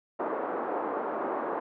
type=band-pass noise; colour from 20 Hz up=pink; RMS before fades=-32 dBFS; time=0.19-1.6 s; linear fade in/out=10 ms; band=320 to 1200 Hz; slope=24 dB/octave; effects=none